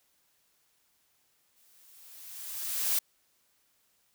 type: noise with exponential growth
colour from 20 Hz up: blue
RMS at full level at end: -26 dBFS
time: 1.56-2.99 s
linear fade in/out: 5 ms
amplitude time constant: 310 ms
effects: white hiss -71 dBFS RMS until 4.14 s